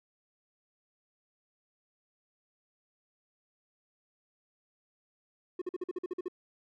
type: tone bursts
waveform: triangle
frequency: 361.7 Hz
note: F#4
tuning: 39 cents flat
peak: -30 dBFS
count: 10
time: 5.59-6.283 s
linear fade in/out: 5 ms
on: 27 ms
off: 47 ms
effects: none